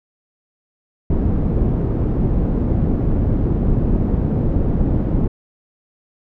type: low-pass noise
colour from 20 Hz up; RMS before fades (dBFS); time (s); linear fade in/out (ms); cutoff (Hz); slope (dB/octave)
pink; -17; 1.1-5.28; 5; 310; 12
effects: none